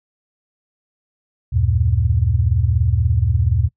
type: tone cluster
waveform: sine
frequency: 74.8 / 91.7 / 115.7 Hz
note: D2 / F#2 / A#2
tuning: +32 / -15 / -13 cents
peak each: -18 dBFS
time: 1.52-3.69 s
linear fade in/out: 20 ms
effects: noise-tail reverb RT60 0.1 s tail -25 dB re dry